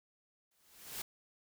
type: noise with exponential growth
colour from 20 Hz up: white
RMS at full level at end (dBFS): -39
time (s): 0.51-1.02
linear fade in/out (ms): 5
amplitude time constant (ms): 110
effects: none